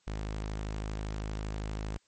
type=tone; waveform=sawtooth; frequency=52.6 Hz; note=G#1; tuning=23 cents sharp; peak=-30 dBFS; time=0.07-1.97 s; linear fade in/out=0 ms; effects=white hiss -70 dBFS RMS until 2.07 s + MP3 32 kbps